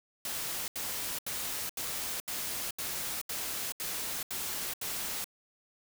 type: noise bursts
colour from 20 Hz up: white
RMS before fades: -36 dBFS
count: 10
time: 0.25-5.243 s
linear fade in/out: 2 ms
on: 430 ms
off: 77 ms
effects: none